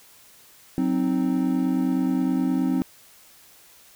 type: chord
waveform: triangle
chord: C diminished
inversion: second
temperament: equal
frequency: 185 / 261.6 / 311.1 Hz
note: Gb3 / C4 / Eb4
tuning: 0 / 0 / 0 cents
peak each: -25 / -20 / -25 dBFS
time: 0.78-2.82 s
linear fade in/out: 0 ms
effects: white hiss -52 dBFS RMS until 3.95 s